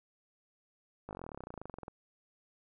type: slowing click train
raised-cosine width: 1 ms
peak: -29 dBFS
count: 26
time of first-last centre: 1.09-1.881 s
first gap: 19 ms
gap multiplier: 1.04
effects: none